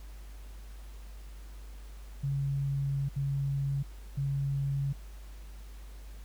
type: tone bursts at uneven times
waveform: sine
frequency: 138.59 Hz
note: C#3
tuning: in tune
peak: -28 dBFS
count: 3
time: 2.23-3.09 / 3.16-3.83 / 4.17-4.93 s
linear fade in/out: 10 ms
effects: added 50 Hz sine -43 dBFS peak until 6.24 s + pink hiss -58 dBFS RMS until 6.24 s